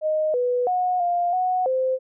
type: tone with pitch steps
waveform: sine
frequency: 620 / 493.2 / 728 / 701 / 736 / 519 Hz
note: D#5 / B4 / F#5 / F5 / F#5 / C5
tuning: -6 / -2 / -28 / +6 / -9 / -14 cents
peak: -19 dBFS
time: 0.01-1.99 s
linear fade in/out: 50 ms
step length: 330 ms
effects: none